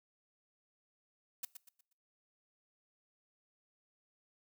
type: noise with echo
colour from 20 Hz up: blue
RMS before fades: -39 dBFS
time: 1.43-1.45 s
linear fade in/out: 5 ms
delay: 120 ms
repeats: 4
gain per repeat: -9 dB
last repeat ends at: 1.93 s
effects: noise-tail reverb RT60 0.5 s tail -22 dB re dry